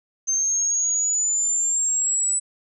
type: exponential sweep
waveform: sine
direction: up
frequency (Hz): 6272 to 7960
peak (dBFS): -19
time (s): 0.27-2.4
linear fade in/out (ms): 20
effects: none